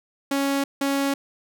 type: tone pair in turn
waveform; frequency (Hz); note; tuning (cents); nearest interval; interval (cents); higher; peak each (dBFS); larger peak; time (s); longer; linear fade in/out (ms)
sawtooth; 277.2 / 277.2; C#4 / C#4; 0 / 0; unison; 0; neither; -17; neither; 0.31-0.64 / 0.81-1.14; neither; 5
effects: none